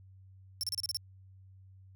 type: tone bursts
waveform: sawtooth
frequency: 5410 Hz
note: E8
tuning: 44 cents sharp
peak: -29 dBFS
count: 7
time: 0.61-0.97 s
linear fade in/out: 0 ms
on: 24 ms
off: 32 ms
effects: added 95 Hz sine -53 dBFS peak until 1.95 s